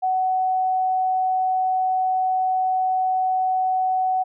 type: tone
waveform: sine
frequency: 748 Hz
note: F#5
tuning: 19 cents sharp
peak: -18 dBFS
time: 0.02-4.24 s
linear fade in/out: 20 ms
effects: none